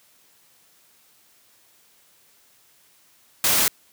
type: noise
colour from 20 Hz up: white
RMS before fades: -19 dBFS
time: 3.44-3.68 s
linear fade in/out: 2 ms
effects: white hiss -58 dBFS RMS until 3.92 s + high-pass 80 Hz 12 dB/octave